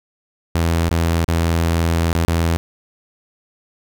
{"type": "tone with dropouts", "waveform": "sawtooth", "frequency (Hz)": 83.3, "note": "E2", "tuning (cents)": 19, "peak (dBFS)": -11, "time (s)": [0.55, 2.57], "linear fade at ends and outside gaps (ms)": 0, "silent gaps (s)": [[0.891, 0.911], [1.245, 1.281], [2.129, 2.151], [2.25, 2.281]], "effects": []}